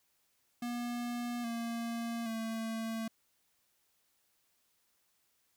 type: tone with pitch steps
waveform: square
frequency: 240.4 / 232.3 / 224.6 Hz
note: B3 / A#3 / A3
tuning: -46 / -6 / +36 cents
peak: -36 dBFS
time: 0.62-3.08 s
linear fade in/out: 5 ms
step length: 820 ms
effects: white hiss -75 dBFS RMS until 5.56 s